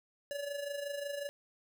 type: tone with amplitude modulation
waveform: square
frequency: 571 Hz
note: D5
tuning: 49 cents flat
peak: -35 dBFS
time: 0.31-1.29 s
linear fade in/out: 0 ms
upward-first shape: sine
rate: 25.5 Hz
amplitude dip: 60%
effects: none